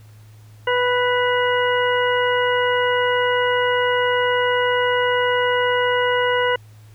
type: harmonic tone with a mistuned harmonic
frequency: 493.9 Hz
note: B4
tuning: in tune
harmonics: 1 / 2 / 3 / 4 / 6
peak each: -19 / -22 / -24 / -25 / -27 dBFS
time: 0.67-6.56 s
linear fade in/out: 5 ms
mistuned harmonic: 6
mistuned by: -46 cents
effects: added 107 Hz sine -42 dBFS peak until 6.94 s + pink hiss -55 dBFS RMS until 6.94 s